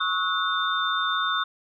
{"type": "tone cluster", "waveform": "sine", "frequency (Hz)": [1109, 1289, 1462, 3598], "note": ["C#6", "E6", "F#6", "A7"], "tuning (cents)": [0, -39, -21, 38], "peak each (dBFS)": -28, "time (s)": [0, 1.44], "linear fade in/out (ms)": 10, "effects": []}